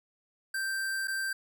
square tone with dropouts, 1568 Hz, G6, in tune, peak -31 dBFS, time 0.54-1.33 s, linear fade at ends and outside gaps 5 ms, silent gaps 1.074-1.08 s, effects none

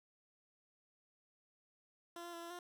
15% pulse tone with pitch steps, 342.7 / 345.6 / 338.2 / 340 / 352.9 Hz, F4 / F4 / E4 / F4 / F4, -33 / -18 / +44 / -46 / +18 cents, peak -40 dBFS, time 2.16-2.59 s, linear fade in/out 2 ms, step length 86 ms, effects none

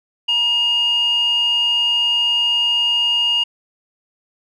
square tone with band-pass filter, 948 Hz, A#5, 29 cents sharp, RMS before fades -17 dBFS, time 0.28-3.44 s, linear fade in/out 10 ms, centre 2900 Hz, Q 8.4, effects none

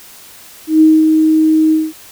sine tone with ADSR envelope, 314.5 Hz, D#4, 19 cents sharp, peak -3 dBFS, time 0.67-1.93 s, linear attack 140 ms, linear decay 230 ms, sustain -4 dB, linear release 210 ms, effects white hiss -38 dBFS RMS until 2.11 s

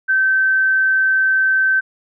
sine tone, 1545 Hz, G6, 26 cents flat, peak -12 dBFS, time 0.08-1.81 s, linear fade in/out 20 ms, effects none

